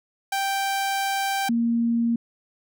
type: tone pair in turn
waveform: sawtooth / sine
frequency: 784 / 233.1 Hz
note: G5 / A#3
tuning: 0 / 0 cents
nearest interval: octave + major sixth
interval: 2100 cents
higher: first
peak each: -19 dBFS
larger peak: neither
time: 0.32-1.49 / 1.49-2.16 s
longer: first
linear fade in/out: 5 ms
effects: none